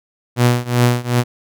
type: tone with tremolo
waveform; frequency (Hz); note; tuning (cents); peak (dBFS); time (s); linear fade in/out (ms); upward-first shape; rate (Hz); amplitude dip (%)
sawtooth; 121.8; B2; -24; -5; 0.36-1.24; 50; triangle; 2.6; 95
effects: none